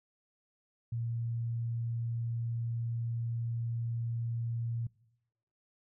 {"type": "tone", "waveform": "sine", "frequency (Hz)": 116.54, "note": "A#2", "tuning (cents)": 0, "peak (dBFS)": -32, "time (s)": [0.92, 4.87], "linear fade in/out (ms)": 5, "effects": ["noise-tail reverb RT60 0.9 s tail -23 dB re dry"]}